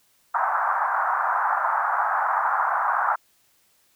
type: band-pass noise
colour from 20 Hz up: pink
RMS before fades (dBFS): -23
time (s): 0.34-3.16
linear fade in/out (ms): 10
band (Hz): 760 to 1500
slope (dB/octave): 48
effects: white hiss -63 dBFS RMS until 3.95 s